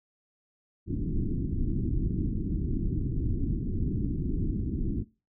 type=low-pass noise; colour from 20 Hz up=pink; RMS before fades=-29 dBFS; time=0.86-5.05 s; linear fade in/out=50 ms; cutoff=340 Hz; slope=48 dB/octave; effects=noise-tail reverb RT60 0.3 s tail -20 dB re dry